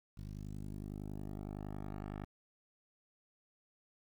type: tone with low-pass filter sweep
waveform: 10% pulse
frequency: 50.8 Hz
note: G#1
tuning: 38 cents flat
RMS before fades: -44 dBFS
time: 0.17-2.25 s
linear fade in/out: 10 ms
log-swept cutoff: 150 to 1800 Hz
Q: 0.83
effects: 10-bit